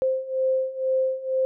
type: beating tone pair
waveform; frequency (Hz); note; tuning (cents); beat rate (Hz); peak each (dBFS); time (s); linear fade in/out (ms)
sine; 522 / 524.1; C5 / C5; -4 / +3; 2.1; -26 / -23; 0.02-1.45; 0
effects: none